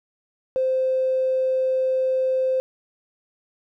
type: tone with tanh clipping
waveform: triangle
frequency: 520 Hz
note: C5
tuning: 11 cents flat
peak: -18 dBFS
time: 0.56-2.6 s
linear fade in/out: 0 ms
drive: 2 dB
effects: none

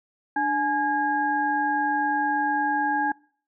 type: tone cluster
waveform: sine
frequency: 295.2 / 842 / 1631 Hz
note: D4 / G#5 / G#6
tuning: +9 / +24 / -32 cents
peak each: -29 / -23 / -27 dBFS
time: 0.36-3.12 s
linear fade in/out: 5 ms
effects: noise-tail reverb RT60 0.5 s tail -24 dB re dry

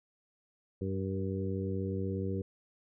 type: harmonic tone with a mistuned harmonic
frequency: 96.3 Hz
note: G2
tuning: 30 cents flat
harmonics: 1 / 2 / 3 / 4 / 5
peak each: -35 / -37 / -41 / -39 / -41 dBFS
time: 0.81-2.42 s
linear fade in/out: 5 ms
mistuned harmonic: 5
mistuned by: -15 cents
effects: none

